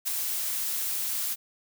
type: noise with ADSR envelope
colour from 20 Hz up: blue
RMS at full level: -26 dBFS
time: 0.05-1.36 s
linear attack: 29 ms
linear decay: 3 ms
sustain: -4 dB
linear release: 35 ms
effects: none